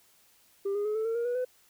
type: tone with pitch steps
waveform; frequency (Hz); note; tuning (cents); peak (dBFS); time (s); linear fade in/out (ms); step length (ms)
sine; 396.7 / 410.5 / 424.7 / 439.4 / 454.6 / 470.4 / 486.7 / 503.6; G4 / G#4 / G#4 / A4 / A#4 / A#4 / B4 / B4; +21 / -20 / +39 / -2 / -43 / +16 / -25 / +34; -25; 0.65-1.45; 10; 100
effects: tanh soft clip ceiling -26 dBFS + white hiss -63 dBFS RMS until 1.69 s